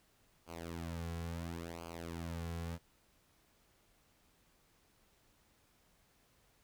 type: tone with flanger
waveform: sawtooth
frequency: 84 Hz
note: E2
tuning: 33 cents sharp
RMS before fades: -43 dBFS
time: 0.46-2.79 s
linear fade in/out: 50 ms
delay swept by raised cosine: 0.53 to 3.33 ms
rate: 0.72 Hz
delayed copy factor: -0.85
effects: pink hiss -71 dBFS RMS until 6.63 s